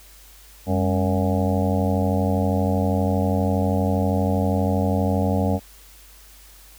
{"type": "harmonic tone with a mistuned harmonic", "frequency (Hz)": 92.5, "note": "F#2", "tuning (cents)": 0, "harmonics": [1, 2, 3, 5, 6, 7, 8, 9], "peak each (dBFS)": [-22, -23, -27, -29, -29, -30, -31, -33], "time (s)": [0.66, 5.6], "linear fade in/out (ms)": 50, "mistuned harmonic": 2, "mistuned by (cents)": 130, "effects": ["added 50 Hz sine -48 dBFS peak until 6.78 s", "white hiss -49 dBFS RMS until 6.78 s"]}